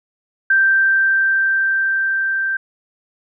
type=tone with level ramp; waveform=sine; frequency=1568 Hz; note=G6; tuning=in tune; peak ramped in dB=-10 to -17 dBFS; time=0.5-2.57 s; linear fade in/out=5 ms; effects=none